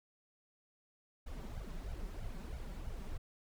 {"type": "noise with flanger", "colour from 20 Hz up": "brown", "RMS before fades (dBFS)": -43, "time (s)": [1.26, 3.18], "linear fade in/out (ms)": 10, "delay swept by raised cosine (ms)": [1.3, 5.3], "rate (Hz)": 3.1, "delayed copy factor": 1, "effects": []}